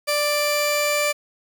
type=tone pair together; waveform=sawtooth; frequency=588.8 / 2355 Hz; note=D5 / D7; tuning=+4 / +4 cents; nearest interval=2 octaves; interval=2400 cents; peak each=-17 / -19 dBFS; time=0.07-1.13 s; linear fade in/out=20 ms; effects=8-bit